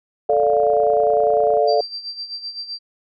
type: chord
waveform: sine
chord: D minor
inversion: second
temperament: equal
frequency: 440 / 587.3 / 698.5 Hz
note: A4 / D5 / F5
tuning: 0 / 0 / 0 cents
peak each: -18 dBFS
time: 0.29-1.81 s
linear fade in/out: 5 ms
type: click train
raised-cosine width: 1 ms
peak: -23 dBFS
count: 39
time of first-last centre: 0.3-1.571 s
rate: 29.9 Hz
type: tone with tremolo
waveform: sine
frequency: 4699 Hz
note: D8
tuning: in tune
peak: -25 dBFS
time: 1.67-2.79 s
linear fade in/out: 20 ms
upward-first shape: sine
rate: 7.8 Hz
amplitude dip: 70%
effects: none